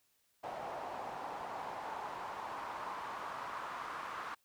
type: noise with band-pass filter sweep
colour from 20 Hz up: pink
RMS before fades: -43 dBFS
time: 0.43-4.35 s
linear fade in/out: 10 ms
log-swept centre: 750 to 1200 Hz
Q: 3
effects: white hiss -75 dBFS RMS until 4.44 s